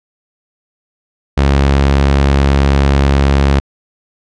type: tone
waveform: sawtooth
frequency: 69.3 Hz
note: C#2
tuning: in tune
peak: -4 dBFS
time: 1.37-3.6 s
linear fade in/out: 10 ms
effects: low-pass 5000 Hz 12 dB/octave